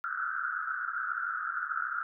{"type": "band-pass noise", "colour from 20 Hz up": "white", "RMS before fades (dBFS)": -34, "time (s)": [0.04, 2.03], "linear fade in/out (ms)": 0, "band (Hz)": [1300, 1500], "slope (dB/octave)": 96, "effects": []}